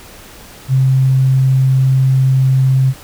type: tone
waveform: sine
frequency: 132.1 Hz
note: C3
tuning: 17 cents sharp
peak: -8 dBFS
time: 0.68-2.94 s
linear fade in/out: 50 ms
effects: pink hiss -37 dBFS RMS until 3.03 s